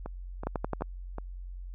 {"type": "two click trains", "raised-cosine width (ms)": 1, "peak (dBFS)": [-23, -16], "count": [4, 5], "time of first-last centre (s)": [[0.06, 1.184], [0.47, 0.821]], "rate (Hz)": [2.67, 11.4], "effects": ["added 45 Hz sine -38 dBFS peak until 1.74 s"]}